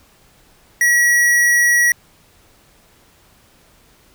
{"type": "tone with hard clipping", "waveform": "sine", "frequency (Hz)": 1921, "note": "B6", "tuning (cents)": -48, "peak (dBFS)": -12, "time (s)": [0.81, 1.92], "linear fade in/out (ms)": 2, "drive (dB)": 17, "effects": ["pink hiss -52 dBFS RMS until 4.14 s"]}